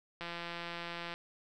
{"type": "click train", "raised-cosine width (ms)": 0.3, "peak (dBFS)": -25, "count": 160, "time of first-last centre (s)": [0.21, 1.14], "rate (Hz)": 171, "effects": []}